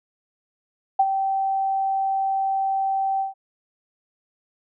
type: tone with ADSR envelope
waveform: sine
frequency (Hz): 776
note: G5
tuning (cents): -18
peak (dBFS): -12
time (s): 0.99-3.34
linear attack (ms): 8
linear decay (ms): 48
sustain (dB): -8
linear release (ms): 140
effects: none